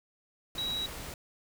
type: tone in noise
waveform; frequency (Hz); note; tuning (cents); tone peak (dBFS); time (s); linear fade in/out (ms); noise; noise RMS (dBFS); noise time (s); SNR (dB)
sine; 3867; B7; -37; -31; 0.58-0.86; 2; pink; -42; 0.55-1.14; +8
effects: none